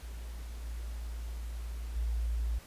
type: tone with level steps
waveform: sine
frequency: 57.2 Hz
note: A#1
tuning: 32 cents flat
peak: -39 / -36 / -29 dBFS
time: 0.02-2.59 s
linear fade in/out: 10 ms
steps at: 0.63 / 1.95 s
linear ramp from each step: 20 ms
effects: pink hiss -54 dBFS RMS until 2.66 s + resampled to 32000 Hz